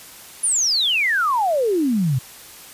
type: exponential sweep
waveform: sine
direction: down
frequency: 10100 to 120.5 Hz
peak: -16 dBFS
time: 0.43-2.19 s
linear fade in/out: 10 ms
effects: white hiss -41 dBFS RMS until 2.73 s + resampled to 32000 Hz